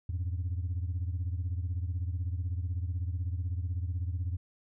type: beating tone pair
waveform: sine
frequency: 85.1 / 101.1 Hz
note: F2 / G#2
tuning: -44 / -46 cents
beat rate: 16 Hz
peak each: -30 / -34 dBFS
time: 0.09-4.37 s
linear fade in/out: 5 ms
effects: tanh soft clip ceiling -27 dBFS